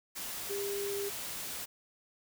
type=tone in noise; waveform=sine; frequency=401.5 Hz; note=G4; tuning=41 cents sharp; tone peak=-34 dBFS; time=0.49-1.1 s; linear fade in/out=20 ms; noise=white; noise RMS=-40 dBFS; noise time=0.15-1.66 s; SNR=+3 dB; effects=none